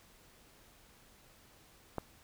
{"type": "click", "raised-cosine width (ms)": 1, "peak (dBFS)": -21, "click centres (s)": 1.983, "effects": ["pink hiss -62 dBFS RMS until 2.23 s"]}